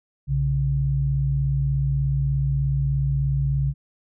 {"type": "tone pair together", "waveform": "sine", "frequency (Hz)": [61.6, 138.29], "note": ["B1", "C#3"], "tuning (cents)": [-4, -4], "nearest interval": "octave + major second", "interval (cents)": 1400, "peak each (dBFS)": [-25, -20], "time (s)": [0.27, 3.74], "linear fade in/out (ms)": 50, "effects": []}